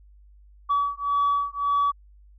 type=beating tone pair; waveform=sine; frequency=1140 / 1141.8 Hz; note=C#6 / D6; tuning=+48 / -49 cents; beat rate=1.8 Hz; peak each=-23 dBFS; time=0.69-1.92 s; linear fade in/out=20 ms; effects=tanh soft clip ceiling -16 dBFS + added 50 Hz sine -49 dBFS peak until 2.38 s